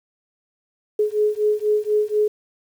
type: beating tone pair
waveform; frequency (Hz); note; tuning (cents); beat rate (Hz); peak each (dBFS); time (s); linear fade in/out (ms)
sine; 420.6 / 424.7; G#4 / G#4; +22 / +39; 4.1; -20; 0.99-2.28; 5
effects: 8-bit